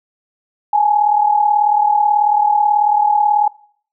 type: tone pair together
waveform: sine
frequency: 830.6 / 868.9 Hz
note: G#5 / A5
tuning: 0 / -22 cents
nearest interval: minor second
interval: 78 cents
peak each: -11 / -17 dBFS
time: 0.73-3.48 s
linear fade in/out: 5 ms
effects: noise-tail reverb RT60 0.5 s tail -20 dB re dry